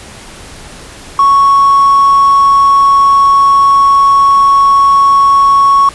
triangle tone with hard clipping, 1108.7 Hz, C#6, in tune, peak -4 dBFS, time 1.19-5.89 s, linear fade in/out 2 ms, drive 4 dB, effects pink hiss -31 dBFS RMS until 5.94 s + resampled to 24000 Hz

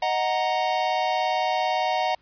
square chord, D# minor, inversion none, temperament equal, 622.3 / 740 / 932.3 Hz, D#5 / F#5 / A#5, 0 / 0 / 0 cents, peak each -29 / -25 / -28 dBFS, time 0.02-2.15 s, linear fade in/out 5 ms, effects pink hiss -62 dBFS RMS until 2.21 s + resampled to 11025 Hz

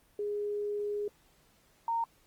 sine tone pair in turn, 413.3 / 922 Hz, G#4 / A#5, -8 / -19 cents, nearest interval octave + major second, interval 1389 cents, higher second, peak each -31 / -28 dBFS, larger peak second, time 0.19-1.08 / 1.88-2.04 s, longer first, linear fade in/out 2 ms, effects pink hiss -66 dBFS RMS until 2.26 s + Opus 24 kbps

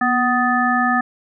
harmonic tone with a mistuned harmonic, 250 Hz, B3, 21 cents sharp, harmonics 1 / 3 / 5 / 7, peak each -20 / -20 / -20 / -20 dBFS, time 0.01-1.01 s, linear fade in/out 5 ms, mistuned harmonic 1, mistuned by -53 cents, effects none

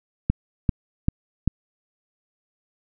click train, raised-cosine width 5 ms, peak -6 dBFS, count 4, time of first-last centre 0.3-1.476 s, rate 2.55 Hz, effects none

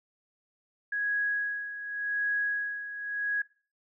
sine tone with tremolo, 1661.2 Hz, G#6, in tune, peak -25 dBFS, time 0.92-3.42 s, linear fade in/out 5 ms, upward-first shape sine, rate 0.88 Hz, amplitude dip 70%, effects noise-tail reverb RT60 0.4 s tail -21 dB re dry

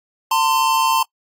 square tone pair together, 899.3 / 1038 Hz, A5 / C6, +38 / -14 cents, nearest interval major second, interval 248 cents, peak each -18 dBFS, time 0.31-1.03 s, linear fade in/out 5 ms, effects noise-tail reverb RT60 0.1 s tail -25 dB re dry + AAC 64 kbps

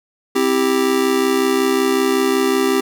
square chord, C major, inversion none, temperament just, 261.6 / 327 / 392.4 Hz, C4 / E4 / G4, 0 / -14 / +2 cents, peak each -20 / -23 / -17 dBFS, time 0.35-2.81 s, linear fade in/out 10 ms, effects none

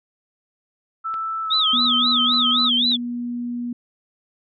sine tone with pitch glide, 1321 to 1270.9 Hz, E6 to D#6, +3 to +36 cents, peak -23 dBFS, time 1.04-2.7 s, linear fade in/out 20 ms, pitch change -67 cents, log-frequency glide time 1.43-1.59 s
clicks, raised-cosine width 0.3 ms, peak -24 dBFS, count 3, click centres 1.141 / 2.341 / 2.918 s
sine tone with vibrato, 3520 Hz, A7, in tune, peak -16 dBFS, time 1.5-2.97 s, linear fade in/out 20 ms, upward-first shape sine, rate 3.8 Hz, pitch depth 230 cents each way
sine tone, 241.1 Hz, B3, 41 cents flat, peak -24 dBFS, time 1.73-3.73 s, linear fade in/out 5 ms
effects none

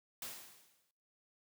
white noise with exponential decay, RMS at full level -42 dBFS, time 0.22-0.91 s, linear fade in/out 2 ms, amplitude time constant 150 ms, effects noise-tail reverb RT60 0.7 s tail -24 dB re dry + high-pass 100 Hz 12 dB/octave

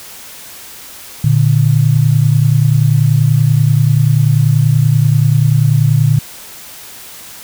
sine tone pair together, 116.47 / 146.83 Hz, A#2 / D3, -1 / 0 cents, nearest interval major third, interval 401 cents, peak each -10 dBFS, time 1.24-6.19 s, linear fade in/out 5 ms, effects white hiss -33 dBFS RMS until 7.43 s

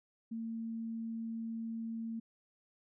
sine tone, 226.8 Hz, A#3, 47 cents flat, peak -37 dBFS, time 0.31-2.2 s, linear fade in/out 10 ms, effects none

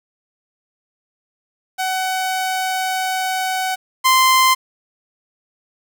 sawtooth tone pair in turn, 751 / 1040.3 Hz, F#5 / C6, +26 / -10 cents, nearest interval tritone, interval 564 cents, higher second, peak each -15 / -7 dBFS, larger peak second, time 1.78-3.76 / 4.04-4.55 s, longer first, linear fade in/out 20 ms, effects 8-bit

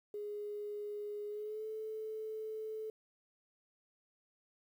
sine tone with pitch glide, 415.3 to 435.9 Hz, G#4 to A4, 0 to -16 cents, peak -39 dBFS, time 0.14-2.9 s, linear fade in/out 2 ms, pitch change +84 cents, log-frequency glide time 1.28-1.66 s, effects 11-bit

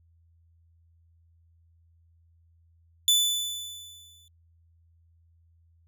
sawtooth tone with exponential decay, 3492 Hz, A7, 14 cents flat, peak -14 dBFS, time 3.08-4.28 s, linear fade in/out 1 ms, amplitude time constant 260 ms, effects added 83 Hz sine -59 dBFS peak until 5.87 s

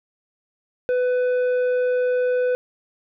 sine tone with tanh clipping, 499.2 Hz, B4, 19 cents sharp, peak -19 dBFS, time 0.89-2.55 s, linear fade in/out 0 ms, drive 7 dB, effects none

